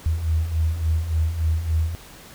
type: beating tone pair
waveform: sine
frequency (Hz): 77.78 / 81.28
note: D#2 / E2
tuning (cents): 0 / -24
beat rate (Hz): 3.5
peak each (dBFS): -26 / -20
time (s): 0.06-1.95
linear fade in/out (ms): 0
effects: pink hiss -44 dBFS RMS until 2.34 s